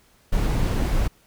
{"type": "noise", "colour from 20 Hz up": "brown", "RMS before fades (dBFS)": -21, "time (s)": [0.32, 1.08], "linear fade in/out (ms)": 10, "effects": ["pink hiss -58 dBFS RMS until 1.26 s"]}